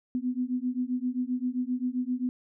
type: beating tone pair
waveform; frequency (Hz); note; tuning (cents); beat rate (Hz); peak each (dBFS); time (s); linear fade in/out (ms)
sine; 246.9 / 254.5; B3 / C4; 0 / -48; 7.6; -30 / -30; 0.15-2.29; 0
effects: none